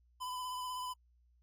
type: tone with vibrato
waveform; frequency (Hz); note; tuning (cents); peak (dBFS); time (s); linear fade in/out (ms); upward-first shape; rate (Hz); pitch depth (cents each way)
square; 1005; B5; +30; -39; 0.2-0.94; 20; sine; 16; 24
effects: added 60 Hz sine -66 dBFS peak until 1.42 s + AAC 64 kbps